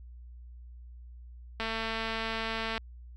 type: click train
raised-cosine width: 0.3 ms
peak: -18 dBFS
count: 265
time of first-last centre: 1.6-2.779 s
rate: 224 Hz
effects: added 60 Hz sine -45 dBFS peak until 3.16 s